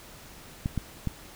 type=clicks; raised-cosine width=5 ms; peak=-15 dBFS; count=3; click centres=0.659 / 0.777 / 1.073 s; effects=pink hiss -48 dBFS RMS until 1.35 s